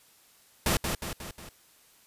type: noise with echo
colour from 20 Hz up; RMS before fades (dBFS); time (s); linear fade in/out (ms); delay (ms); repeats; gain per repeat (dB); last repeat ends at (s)
pink; -25; 0.66-0.77; 2; 180; 4; -5; 1.49
effects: white hiss -60 dBFS RMS until 2.06 s + resampled to 32000 Hz